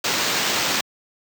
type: noise with sample-and-hold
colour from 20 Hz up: white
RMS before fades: -22 dBFS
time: 0.04-0.81 s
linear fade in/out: 5 ms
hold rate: 11025 Hz
effects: high-pass 150 Hz 12 dB/octave